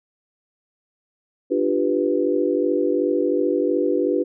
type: chord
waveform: sine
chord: G dominant seventh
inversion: second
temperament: equal with one note detuned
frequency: 295.9 / 349.2 / 392 / 493.9 Hz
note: D4 / F4 / G4 / B4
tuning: +13 / 0 / 0 / 0 cents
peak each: -23 dBFS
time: 1.5-4.24 s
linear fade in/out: 20 ms
effects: none